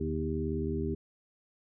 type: harmonic tone with a mistuned harmonic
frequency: 79 Hz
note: D#2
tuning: 27 cents sharp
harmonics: 1 / 2 / 3 / 4 / 5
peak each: -35 / -37 / -36 / -38 / -35 dBFS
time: 0-0.95 s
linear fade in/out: 10 ms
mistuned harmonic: 2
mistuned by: -67 cents
effects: none